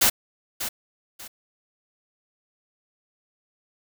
white noise with echo, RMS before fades -18 dBFS, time 0.01-0.1 s, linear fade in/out 10 ms, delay 590 ms, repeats 2, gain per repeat -11 dB, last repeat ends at 1.28 s, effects none

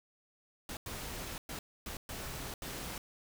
pink noise bursts at uneven times, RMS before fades -42 dBFS, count 6, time 0.69-0.77 / 0.86-1.38 / 1.49-1.59 / 1.86-1.97 / 2.09-2.54 / 2.62-2.98 s, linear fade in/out 2 ms, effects none

